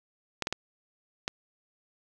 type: clicks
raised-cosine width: 0.2 ms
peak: -12 dBFS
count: 4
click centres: 0.423 / 0.471 / 0.526 / 1.279 s
effects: none